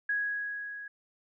sine tone with level ramp, 1661.2 Hz, G#6, in tune, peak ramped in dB -26 to -40 dBFS, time 0.09-0.88 s, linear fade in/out 5 ms, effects none

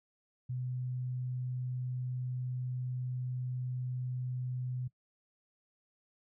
sine tone, 126.1 Hz, B2, 36 cents sharp, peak -34 dBFS, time 0.49-4.88 s, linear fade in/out 10 ms, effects noise-tail reverb RT60 0.1 s tail -19 dB re dry

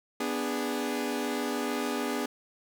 sawtooth chord, G# diminished, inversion first, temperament equal with one note detuned, 246.9 / 293.7 / 411.7 Hz, B3 / D4 / G#4, 0 / 0 / -15 cents, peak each -29 / -30 / -30 dBFS, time 0.2-2.26 s, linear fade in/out 5 ms, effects none

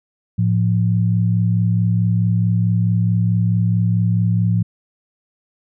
sine tone pair together, 110 / 174.61 Hz, A2 / F3, 0 / 0 cents, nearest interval minor sixth, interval 800 cents, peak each -15 / -18 dBFS, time 0.38-4.63 s, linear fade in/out 10 ms, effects none

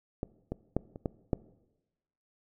clicks, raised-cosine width 2 ms, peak -19 / -20 / -14 / -29 / -17 / -13 dBFS, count 6, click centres 0.231 / 0.52 / 0.766 / 0.959 / 1.058 / 1.332 s, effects noise-tail reverb RT60 1.0 s tail -20 dB re dry

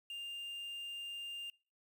triangle tone with quantisation, 2802 Hz, F7, 5 cents sharp, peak -40 dBFS, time 0.1-1.5 s, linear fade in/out 2 ms, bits 10, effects noise-tail reverb RT60 0.4 s tail -24 dB re dry

